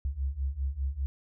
sine beating tone pair, 65.41 / 70.41 Hz, C2 / C#2, 0 / +28 cents, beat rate 5 Hz, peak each -33 / -31 dBFS, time 0.05-1.06 s, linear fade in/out 0 ms, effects none

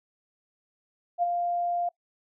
sine tone with ADSR envelope, 698.5 Hz, F5, in tune, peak -20 dBFS, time 1.18-1.89 s, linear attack 46 ms, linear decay 19 ms, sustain -5 dB, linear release 6 ms, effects noise-tail reverb RT60 0.1 s tail -23 dB re dry

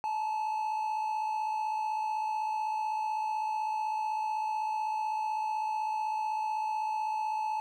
triangle tone pair together, 864.1 / 920 Hz, A5 / A#5, -32 / -23 cents, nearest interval minor second, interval 109 cents, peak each -28 / -38 dBFS, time 0.04-7.6 s, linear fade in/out 0 ms, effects none

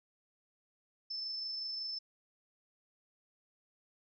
sine tone with amplitude modulation, 5274 Hz, E8, in tune, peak -36 dBFS, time 1.1-1.99 s, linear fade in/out 10 ms, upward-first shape sine, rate 25.4 Hz, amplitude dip 25%, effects none

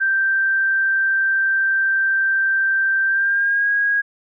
sine tone with pitch glide, 1568 to 1642.2 Hz, G6 to G#6, 0 to -20 cents, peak -15 dBFS, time 0-4.02 s, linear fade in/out 20 ms, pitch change +80 cents, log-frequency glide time 3.06-3.69 s, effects none

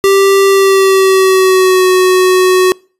square tone with pitch glide, 392 to 370 Hz, G4 to F#4, 0 to 0 cents, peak -6 dBFS, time 0.04-2.72 s, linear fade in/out 0 ms, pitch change -100 cents, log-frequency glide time 0.47-1.87 s, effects noise-tail reverb RT60 0.4 s tail -26 dB re dry + resampled to 32000 Hz

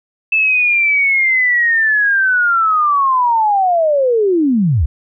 sine linear sweep, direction down, 2637 to 58.7 Hz, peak -10 dBFS, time 0.32-4.86 s, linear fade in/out 5 ms, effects none

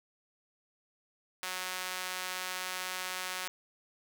sawtooth tone with high-pass filter, 184.1 Hz, F#3, 8 cents flat, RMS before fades -38 dBFS, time 1.43-3.48 s, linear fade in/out 0 ms, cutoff 1300 Hz, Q 0.65, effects none

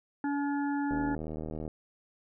harmonic tone, 285 Hz, C#4, 48 cents sharp, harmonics 1 / 3 / 5 / 6, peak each -29 / -36 / -43 / -43 dBFS, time 0.24-1.15 s, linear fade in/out 2 ms
click train, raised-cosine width 2 ms, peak -25 dBFS, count 61, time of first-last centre 0.91-1.678 s, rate 78.1 Hz
effects none

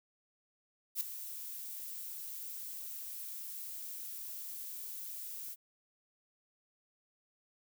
violet noise with ADSR envelope, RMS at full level -32 dBFS, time 0.95-5.56 s, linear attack 58 ms, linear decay 4 ms, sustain -12 dB, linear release 39 ms, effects none

